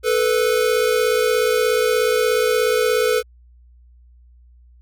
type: tone pair together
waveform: square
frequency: 437.1 / 493.9 Hz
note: A4 / B4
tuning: -11 / 0 cents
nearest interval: major second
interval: 211 cents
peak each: -19 dBFS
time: 0.03-3.23 s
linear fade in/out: 50 ms
effects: added 60 Hz sine -46 dBFS peak until 4.81 s